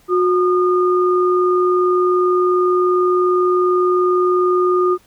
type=tone pair together; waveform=sine; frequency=362.7 / 1220 Hz; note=F#4 / D#6; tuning=-34 / -34 cents; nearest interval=octave + major sixth; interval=2100 cents; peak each=-13 / -18 dBFS; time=0.08-4.98 s; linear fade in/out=50 ms; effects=pink hiss -53 dBFS RMS until 5.06 s